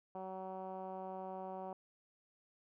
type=tone with low-pass filter; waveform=10% pulse; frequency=188.4 Hz; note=F#3; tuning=32 cents sharp; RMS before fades=-45 dBFS; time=0.15-1.73 s; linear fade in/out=2 ms; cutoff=800 Hz; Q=2.3; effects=none